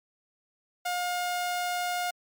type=tone; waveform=sawtooth; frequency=713 Hz; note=F5; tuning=36 cents sharp; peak=-24 dBFS; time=0.85-2.11 s; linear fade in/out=10 ms; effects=MP3 96 kbps